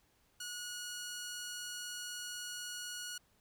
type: tone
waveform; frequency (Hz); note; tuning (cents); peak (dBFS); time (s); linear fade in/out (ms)
10% pulse; 1452; F#6; -33; -33; 0.4-3.18; 5
effects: pink hiss -72 dBFS RMS until 3.4 s